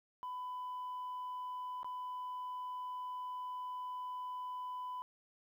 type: tone with dropouts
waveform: sine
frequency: 1000 Hz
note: B5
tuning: 21 cents sharp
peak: -38 dBFS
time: 0.23-5.02 s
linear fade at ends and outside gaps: 0 ms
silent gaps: 1.831-1.845 s
effects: tanh soft clip ceiling -38 dBFS + 12-bit